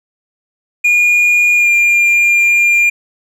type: tone with pitch glide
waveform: triangle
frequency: 2432 to 2399 Hz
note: D#7 to D7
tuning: -40 to +36 cents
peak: -6 dBFS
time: 0.84-2.9 s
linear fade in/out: 10 ms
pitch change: -24 cents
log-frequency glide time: 1.56-1.7 s
effects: none